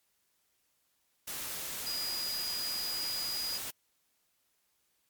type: tone in noise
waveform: sine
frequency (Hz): 4908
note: D#8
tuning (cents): -25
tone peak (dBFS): -34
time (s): 1.86-3.58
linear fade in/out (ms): 10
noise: white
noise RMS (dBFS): -39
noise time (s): 1.27-3.71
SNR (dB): +2
effects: white hiss -75 dBFS RMS until 5.09 s + MP3 96 kbps